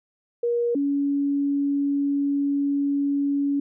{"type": "tone pair in turn", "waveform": "sine", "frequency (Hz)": [474.8, 282.3], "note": ["A#4", "C#4"], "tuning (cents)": [32, 32], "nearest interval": "major sixth", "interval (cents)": 900, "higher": "first", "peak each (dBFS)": -20, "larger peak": "neither", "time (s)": [[0.43, 0.75], [0.75, 3.6]], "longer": "second", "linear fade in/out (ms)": 5, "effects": []}